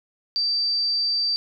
sine tone, 4659 Hz, D8, 15 cents flat, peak -20 dBFS, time 0.36-1.36 s, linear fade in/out 0 ms, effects none

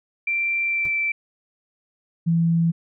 sine tone with pitch glide, 2355 to 2333 Hz, D7 to D7, +4 to -12 cents, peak -20 dBFS, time 0.27-1.12 s, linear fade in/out 5 ms, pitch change -16 cents, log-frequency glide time 0.64-0.93 s
brown noise with exponential decay, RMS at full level -31 dBFS, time 0.85-0.93 s, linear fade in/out 0 ms, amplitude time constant 17 ms
sine tone, 166.9 Hz, E3, 22 cents sharp, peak -16 dBFS, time 2.26-2.72 s, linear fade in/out 20 ms
effects none

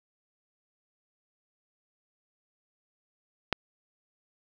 click, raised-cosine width 0.3 ms, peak -8 dBFS, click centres 3.527 s, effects none

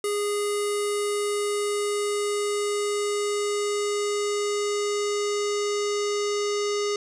square tone with low-pass filter sweep, 411.5 Hz, G#4, 16 cents flat, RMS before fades -26 dBFS, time 0.04-6.96 s, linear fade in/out 2 ms, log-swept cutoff 10000 to 6200 Hz, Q 3, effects none

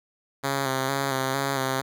5% pulse tone with vibrato, 135.1 Hz, C#3, 44 cents flat, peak -13 dBFS, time 0.43-1.82 s, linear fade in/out 20 ms, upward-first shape square, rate 2.2 Hz, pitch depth 34 cents each way, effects none

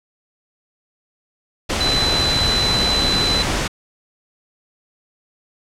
sine tone in noise, 4016 Hz, B7, 28 cents sharp, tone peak -17 dBFS, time 1.8-3.43 s, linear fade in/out 10 ms, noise pink, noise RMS -20 dBFS, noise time 1.69-3.68 s, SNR 0 dB, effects low-pass 7000 Hz 12 dB/octave

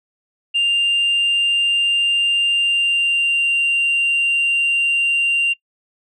sine tone with pitch glide, 2794 to 2776 Hz, F7 to F7, 0 to -11 cents, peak -12 dBFS, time 0.54-5.54 s, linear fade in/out 20 ms, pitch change -11 cents, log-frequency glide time 2.51-3.52 s, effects noise-tail reverb RT60 0.1 s tail -25 dB re dry + tanh soft clip ceiling -12 dBFS

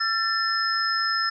sine tone cluster, 1348 / 1773 / 5150 Hz, E6 / A6 / E8, +38 / +13 / -41 cents, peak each -26 dBFS, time 0-1.3 s, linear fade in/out 10 ms, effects none

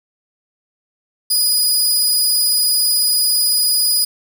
20% pulse tone, 4941 Hz, D#8, 13 cents flat, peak -7 dBFS, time 1.3-4.05 s, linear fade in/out 10 ms, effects none

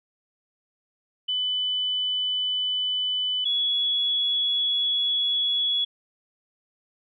sine tone pair in turn, 3000 / 3374 Hz, F#7 / G#7, +23 / +27 cents, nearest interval major second, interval 204 cents, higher second, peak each -23 / -21 dBFS, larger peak second, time 1.28-3.45 / 3.45-5.85 s, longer second, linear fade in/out 10 ms, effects none

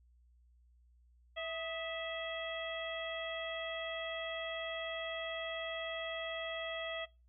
harmonic tone with a mistuned harmonic, 656 Hz, E5, 9 cents flat, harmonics 1 / 2 / 3 / 4 / 5, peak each -40 / -48 / -44 / -48 / -45 dBFS, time 1.36-7.06 s, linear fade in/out 20 ms, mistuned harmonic 2, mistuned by -66 cents, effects noise-tail reverb RT60 0.3 s tail -23 dB re dry + added 60 Hz sine -63 dBFS peak until 7.28 s

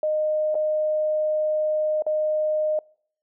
sine tone with dropouts, 615 Hz, D#5, 20 cents flat, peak -20 dBFS, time 0.03-2.79 s, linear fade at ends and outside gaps 2 ms, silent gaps 0.545-0.552 / 2.022-2.065 s, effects noise-tail reverb RT60 0.6 s tail -26 dB re dry

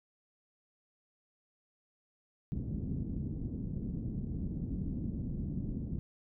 white low-pass noise, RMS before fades -37 dBFS, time 2.52-5.99 s, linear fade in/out 0 ms, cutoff 240 Hz, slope 24 dB/octave, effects none

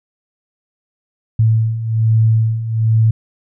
sine beating tone pair, 110.7 / 111.9 Hz, A2 / A2, +11 / +30 cents, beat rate 1.2 Hz, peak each -17 / -12 dBFS, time 1.39-3.11 s, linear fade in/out 5 ms, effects none

